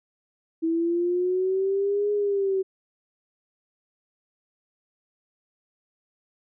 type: linear two-way sweep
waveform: sine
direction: up then down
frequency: 323.8 to 415.3 to 378.5 Hz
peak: -21 dBFS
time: 0.62-2.63 s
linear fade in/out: 20 ms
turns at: 2.12 s
effects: none